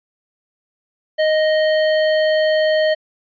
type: tone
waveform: square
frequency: 622.3 Hz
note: D#5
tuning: in tune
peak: -14 dBFS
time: 1.18-2.95 s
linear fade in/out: 20 ms
effects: resampled to 11025 Hz